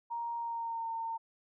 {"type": "tone with pitch glide", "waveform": "sine", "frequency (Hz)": [936, 910.4], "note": ["A#5", "A#5"], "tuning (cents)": [7, -41], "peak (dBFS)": -34, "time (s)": [0.1, 1.18], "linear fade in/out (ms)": 20, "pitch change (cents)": -48, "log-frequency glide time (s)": [0.37, 0.89], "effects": []}